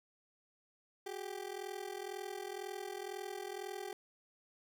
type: ring-modulated tone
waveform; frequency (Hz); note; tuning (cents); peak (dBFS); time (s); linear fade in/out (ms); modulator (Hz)
30% pulse; 392; G4; 0; -36; 1.06-3.93; 2; 21
effects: none